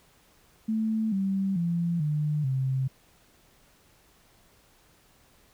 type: tone with pitch steps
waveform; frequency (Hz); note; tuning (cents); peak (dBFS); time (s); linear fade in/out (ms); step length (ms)
sine; 220 / 193.75 / 170.63 / 150.26 / 132.33; A3 / G3 / F3 / D3 / C3; 0 / -20 / -40 / +40 / +20; -24; 0.68-2.88; 10; 440
effects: pink hiss -61 dBFS RMS until 5.53 s